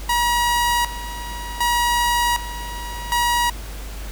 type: tone with tremolo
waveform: sawtooth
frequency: 958 Hz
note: A#5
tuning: 47 cents sharp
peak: -13 dBFS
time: 0.09-3.5 s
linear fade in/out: 5 ms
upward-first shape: square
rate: 0.66 Hz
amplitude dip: 80%
effects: added 50 Hz sine -30 dBFS peak until 4.11 s + pink hiss -38 dBFS RMS until 4.11 s